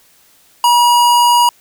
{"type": "tone", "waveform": "square", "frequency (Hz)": 961, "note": "B5", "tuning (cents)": -48, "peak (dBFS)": -8, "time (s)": [0.64, 1.49], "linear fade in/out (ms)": 2, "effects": ["white hiss -50 dBFS RMS until 1.6 s"]}